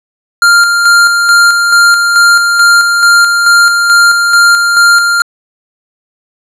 square tone with tremolo, 1396.9 Hz, F6, in tune, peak -3 dBFS, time 0.42-5.22 s, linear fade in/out 2 ms, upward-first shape square, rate 2.3 Hz, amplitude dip 40%, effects low-pass 10000 Hz 12 dB/octave

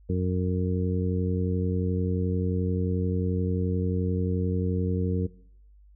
harmonic tone, 91.4 Hz, F#2, 21 cents flat, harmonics 1 / 2 / 3 / 4 / 5, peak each -26 / -28 / -34 / -36 / -32 dBFS, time 0.09-5.27 s, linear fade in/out 10 ms, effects noise-tail reverb RT60 0.7 s tail -21 dB re dry + added 50 Hz sine -51 dBFS peak until 5.95 s

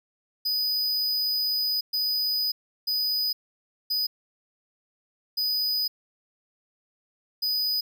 square tone bursts at uneven times, 4978 Hz, D#8, in tune, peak -24 dBFS, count 6, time 0.45-1.81 / 1.93-2.52 / 2.87-3.33 / 3.9-4.07 / 5.37-5.88 / 7.42-7.81 s, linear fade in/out 10 ms, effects none

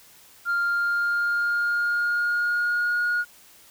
sine tone with pitch glide, 1396.9 to 1438.7 Hz, F6 to F#6, 0 to -49 cents, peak -19 dBFS, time 0.45-3.25 s, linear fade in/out 50 ms, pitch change +51 cents, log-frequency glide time 0.58-3.03 s, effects tanh soft clip ceiling -19 dBFS + white hiss -52 dBFS RMS until 3.7 s

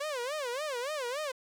sawtooth tone with vibrato, 543 Hz, C#5, 36 cents flat, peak -29 dBFS, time 0-1.32 s, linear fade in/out 10 ms, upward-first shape sine, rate 3.5 Hz, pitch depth 230 cents each way, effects low-pass 10000 Hz 12 dB/octave + 10-bit

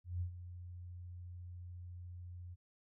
sine tone with ADSR envelope, 88.6 Hz, F2, 25 cents sharp, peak -34 dBFS, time 0.04-2.56 s, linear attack 170 ms, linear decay 95 ms, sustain -12 dB, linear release 31 ms, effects none

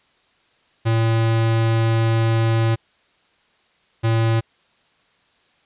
square tone pair in turn, 113.4 / 113.4 Hz, A#2 / A#2, -47 / -47 cents, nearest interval unison, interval 0 cents, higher neither, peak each -16 dBFS, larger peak neither, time 0.85-2.76 / 4.03-4.41 s, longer first, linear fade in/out 20 ms, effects white hiss -60 dBFS RMS until 5.65 s + resampled to 8000 Hz

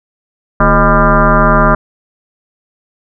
sine tone with frequency modulation, 618 Hz, D#5, 12 cents flat, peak -5 dBFS, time 0.6-1.75 s, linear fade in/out 5 ms, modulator 193 Hz, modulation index 4.2, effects none

